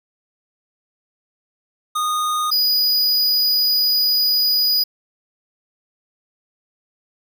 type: tone pair in turn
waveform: square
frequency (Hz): 1233 / 4932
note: D#6 / D#8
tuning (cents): -16 / -16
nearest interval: 2 octaves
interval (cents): 2400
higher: second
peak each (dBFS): -19 / -15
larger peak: second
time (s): 1.95-2.51 / 2.51-4.84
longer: second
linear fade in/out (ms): 10
effects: none